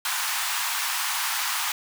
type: high-pass noise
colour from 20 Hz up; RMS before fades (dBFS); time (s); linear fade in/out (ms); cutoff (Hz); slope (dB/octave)
pink; -27; 0.05-1.72; 2; 840; 48
effects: none